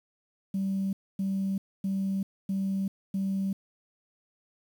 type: tone bursts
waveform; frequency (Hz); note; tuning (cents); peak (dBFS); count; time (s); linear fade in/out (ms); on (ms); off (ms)
sine; 193.9; G3; -19; -25; 5; 0.54-3.53; 5; 390; 260
effects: tanh soft clip ceiling -23 dBFS + 9-bit